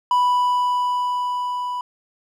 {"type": "tone with level ramp", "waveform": "triangle", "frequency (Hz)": 987.8, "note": "B5", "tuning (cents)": 0, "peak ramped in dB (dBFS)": [-12, -22], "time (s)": [0.11, 1.81], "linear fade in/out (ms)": 2, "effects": []}